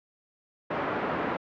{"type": "band-pass noise", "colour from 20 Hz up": "pink", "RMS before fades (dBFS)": -30, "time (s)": [0.7, 1.37], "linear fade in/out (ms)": 10, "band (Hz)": [260, 1600], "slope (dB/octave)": 12, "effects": ["low-pass 3000 Hz 12 dB/octave"]}